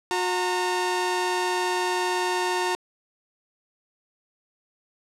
sawtooth tone pair together, 362.1 / 915.3 Hz, F#4 / A#5, -37 / -32 cents, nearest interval octave + major third, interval 1605 cents, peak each -22 dBFS, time 0.11-2.75 s, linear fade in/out 0 ms, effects low-pass 9000 Hz 12 dB/octave

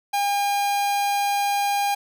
45% pulse tone, 808 Hz, G#5, 48 cents flat, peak -20 dBFS, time 0.13-1.95 s, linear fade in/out 10 ms, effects none

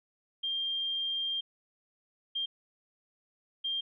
sine tone bursts at uneven times, 3193 Hz, G7, 31 cents sharp, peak -30 dBFS, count 3, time 0.43-1.41 / 2.35-2.46 / 3.64-3.81 s, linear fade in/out 10 ms, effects none

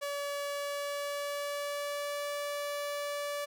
sawtooth tone with pitch glide, 571 to 578.6 Hz, D5 to D5, -49 to -26 cents, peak -30 dBFS, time 0.01-3.46 s, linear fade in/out 20 ms, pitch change +23 cents, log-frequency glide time 0.5-2.3 s, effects none

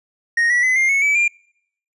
triangle tone with pitch steps, 1864.7 / 1943.9 / 2026 / 2112 / 2202 / 2296 / 2393 Hz, A#6 / B6 / B6 / C7 / C#7 / D7 / D7, 0 / -28 / +44 / +16 / -12 / -40 / +32 cents, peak -12 dBFS, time 0.37-1.28 s, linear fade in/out 5 ms, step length 130 ms, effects noise-tail reverb RT60 0.7 s tail -26 dB re dry + resampled to 24000 Hz

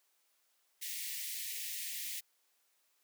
white high-pass noise, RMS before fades -41 dBFS, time 0.81-2.21 s, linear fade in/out 20 ms, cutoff 1800 Hz, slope 96 dB/octave, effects white hiss -75 dBFS RMS until 3.03 s + high-pass 400 Hz 12 dB/octave

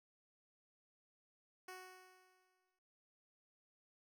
10% pulse tone with exponential decay, 370 Hz, F#4, in tune, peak -40 dBFS, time 1.68-2.79 s, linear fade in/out 5 ms, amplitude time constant 240 ms, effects none

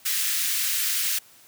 white high-pass noise, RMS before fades -25 dBFS, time 0.05-1.19 s, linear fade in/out 10 ms, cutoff 1600 Hz, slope 24 dB/octave, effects white hiss -53 dBFS RMS until 1.47 s + high-pass 60 Hz 12 dB/octave

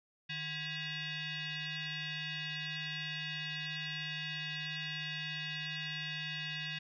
sine tone with frequency modulation, 152.8 Hz, D#3, 31 cents flat, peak -37 dBFS, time 0.29-6.79 s, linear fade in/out 10 ms, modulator 899 Hz, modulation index 4, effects none

